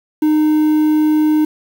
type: tone with quantisation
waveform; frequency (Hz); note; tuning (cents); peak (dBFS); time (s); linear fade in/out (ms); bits
triangle; 307; D#4; -23; -8; 0.22-1.45; 5; 6
effects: none